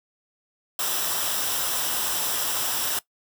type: noise with comb filter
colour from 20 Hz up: white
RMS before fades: -26 dBFS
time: 0.79-2.99 s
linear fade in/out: 2 ms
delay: 0.45 ms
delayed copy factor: -0.55
effects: noise-tail reverb RT60 0.1 s tail -19 dB re dry